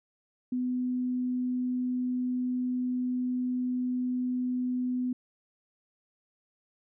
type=tone; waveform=sine; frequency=250.6 Hz; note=B3; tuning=25 cents sharp; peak=-27 dBFS; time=0.52-5.13 s; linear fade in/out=5 ms; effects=none